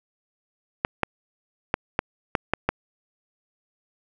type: clicks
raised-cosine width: 0.5 ms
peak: -5 dBFS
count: 7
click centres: 0.849 / 1.033 / 1.741 / 1.991 / 2.352 / 2.536 / 2.69 s
effects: none